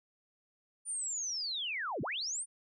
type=linear two-way sweep; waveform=sine; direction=down then up; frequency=9397 to 96.5 to 9397 Hz; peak=-34 dBFS; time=0.85-2.46 s; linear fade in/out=50 ms; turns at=2.02 s; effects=none